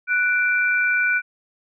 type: tone pair together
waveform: sine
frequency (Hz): 1480 / 2349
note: F#6 / D7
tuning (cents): 0 / 0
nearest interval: minor sixth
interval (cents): 800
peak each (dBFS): -18 / -22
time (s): 0.07-1.22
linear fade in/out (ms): 50
effects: none